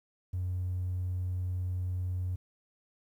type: tone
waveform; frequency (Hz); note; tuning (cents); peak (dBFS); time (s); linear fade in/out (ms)
triangle; 91; F#2; -28; -27; 0.33-2.36; 10
effects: tanh soft clip ceiling -27 dBFS + 11-bit